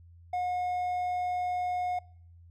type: tone with hard clipping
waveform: sine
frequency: 722 Hz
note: F#5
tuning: 43 cents flat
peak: -29 dBFS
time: 0.33-1.99 s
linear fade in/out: 5 ms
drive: 3 dB
effects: noise-tail reverb RT60 0.7 s tail -26 dB re dry + added 85 Hz sine -51 dBFS peak until 2.5 s